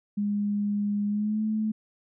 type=tone with pitch glide; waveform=sine; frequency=205.2 to 216.5 Hz; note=G#3 to A3; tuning=-21 to -28 cents; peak=-24 dBFS; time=0.17-1.72 s; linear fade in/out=10 ms; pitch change=+93 cents; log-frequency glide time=1.07-1.42 s; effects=none